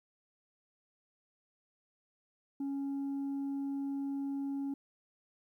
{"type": "tone", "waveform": "sine", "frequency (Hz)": 277.2, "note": "C#4", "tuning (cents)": 0, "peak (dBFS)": -31, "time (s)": [2.6, 4.74], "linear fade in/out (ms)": 5, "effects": ["tanh soft clip ceiling -33 dBFS", "12-bit"]}